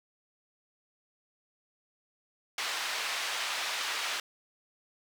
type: band-pass noise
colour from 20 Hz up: white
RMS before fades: -34 dBFS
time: 2.58-4.2 s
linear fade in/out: 2 ms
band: 790 to 3900 Hz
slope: 12 dB/octave
effects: none